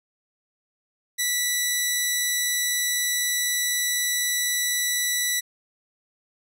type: tone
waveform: 10% pulse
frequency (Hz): 1964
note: B6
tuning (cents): -10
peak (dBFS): -13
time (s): 1.18-5.41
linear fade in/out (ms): 20
effects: none